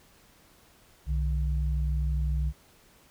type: tone pair together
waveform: sine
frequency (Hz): 63.57 / 151.2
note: C2 / D#3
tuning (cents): -49 / -49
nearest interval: octave + minor third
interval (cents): 1500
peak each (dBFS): -25 / -33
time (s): 1.06-2.53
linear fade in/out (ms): 50
effects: pink hiss -59 dBFS RMS until 3.1 s